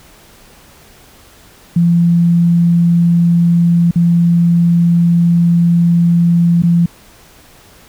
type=tone with dropouts; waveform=sine; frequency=170.9 Hz; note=F3; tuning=37 cents flat; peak=-7 dBFS; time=1.76-6.86 s; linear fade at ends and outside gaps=5 ms; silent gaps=3.911-3.957 / 6.622-6.634 s; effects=pink hiss -43 dBFS RMS until 7.88 s